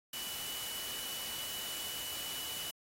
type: tone in noise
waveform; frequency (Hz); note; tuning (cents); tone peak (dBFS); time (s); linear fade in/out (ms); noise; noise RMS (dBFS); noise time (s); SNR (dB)
sine; 2960; F#7; 0; -43; 0.13-2.71; 5; white; -42; 0.13-2.71; -4
effects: AAC 48 kbps